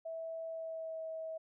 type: tone with pitch glide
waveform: sine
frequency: 653 to 643.6 Hz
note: E5 to E5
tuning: -17 to -42 cents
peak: -39 dBFS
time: 0.05-1.38 s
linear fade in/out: 10 ms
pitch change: -25 cents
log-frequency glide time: 0.46-1.03 s
effects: none